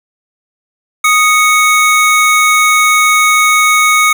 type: tone pair together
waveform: square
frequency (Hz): 1244.5 / 2217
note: D#6 / C#7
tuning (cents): 0 / 0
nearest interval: minor seventh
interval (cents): 1000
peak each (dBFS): -10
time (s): 1.04-4.13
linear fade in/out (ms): 5
effects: none